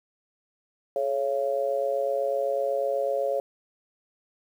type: tone with amplitude modulation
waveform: sine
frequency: 554.4 Hz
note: C#5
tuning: in tune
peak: -19 dBFS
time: 0.96-3.4 s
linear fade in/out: 2 ms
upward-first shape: sine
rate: 128 Hz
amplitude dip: 100%
effects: 9-bit